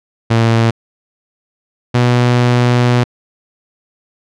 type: tone pair in turn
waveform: sawtooth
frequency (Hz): 114.5 / 122.34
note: A#2 / B2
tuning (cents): -31 / -16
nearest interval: minor second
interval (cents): 115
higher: second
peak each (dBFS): -5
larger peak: neither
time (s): 0.3-0.71 / 1.94-3.04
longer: second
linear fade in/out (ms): 10
effects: low-pass 5000 Hz 12 dB/octave